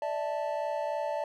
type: chord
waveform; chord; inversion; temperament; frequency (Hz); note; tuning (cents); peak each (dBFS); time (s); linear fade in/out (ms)
triangle; D suspended second; none; equal with one note detuned; 587.3 / 650.6 / 880; D5 / E5 / A5; 0 / -23 / 0; -31 / -33 / -33; 0.02-1.24; 2
effects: none